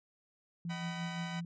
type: tone with tremolo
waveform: sine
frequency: 170 Hz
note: F3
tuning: 46 cents flat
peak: -35 dBFS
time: 0.65-1.45 s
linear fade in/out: 2 ms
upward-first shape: sine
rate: 5.8 Hz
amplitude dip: 50%
type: chord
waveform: 15% pulse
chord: B major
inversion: first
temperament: equal with one note detuned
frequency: 622.3 / 757.7 / 987.8 Hz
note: D#5 / F#5 / B5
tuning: 0 / +41 / 0 cents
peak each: -44 / -38 / -39 dBFS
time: 0.69-1.41 s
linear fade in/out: 20 ms
effects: resampled to 16000 Hz